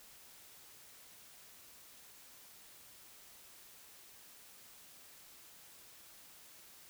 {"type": "silence", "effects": ["white hiss -58 dBFS RMS until 6.89 s"]}